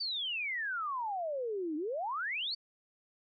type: exponential two-way sweep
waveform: sine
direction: down then up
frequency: 4699 to 293.7 to 4699 Hz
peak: -33 dBFS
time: 0-2.55 s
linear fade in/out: 10 ms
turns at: 1.76 s
effects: none